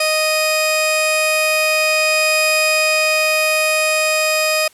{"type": "tone pair together", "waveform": "sawtooth", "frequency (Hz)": [622.3, 2489], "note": ["D#5", "D#7"], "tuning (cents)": [0, 0], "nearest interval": "2 octaves", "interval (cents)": 2400, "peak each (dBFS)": -13, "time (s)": [0, 4.68], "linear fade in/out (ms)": 5, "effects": ["white hiss -50 dBFS RMS until 4.73 s", "low-pass 12000 Hz 12 dB/octave"]}